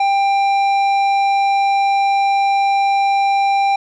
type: tone with tanh clipping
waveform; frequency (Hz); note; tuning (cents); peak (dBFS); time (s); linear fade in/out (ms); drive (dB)
sine; 792; G5; +18; -14; 0-3.76; 5; 11
effects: none